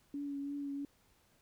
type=tone with vibrato; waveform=sine; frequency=282.9 Hz; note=C#4; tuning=35 cents sharp; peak=-37 dBFS; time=0.14-0.85 s; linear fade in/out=2 ms; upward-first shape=triangle; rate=3 Hz; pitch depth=25 cents each way; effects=pink hiss -70 dBFS RMS until 1.41 s